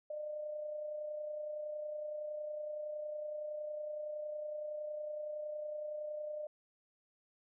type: tone with amplitude modulation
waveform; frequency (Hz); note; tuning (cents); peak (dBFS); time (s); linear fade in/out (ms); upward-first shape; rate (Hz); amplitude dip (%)
sine; 603; D5; +46; -37; 0.1-6.47; 5; sine; 30.8; 40
effects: none